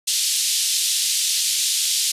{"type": "band-pass noise", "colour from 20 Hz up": "pink", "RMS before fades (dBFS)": -21, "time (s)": [0.07, 2.12], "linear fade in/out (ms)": 10, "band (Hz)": [3400, 11000], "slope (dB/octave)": 24, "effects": ["resampled to 32000 Hz"]}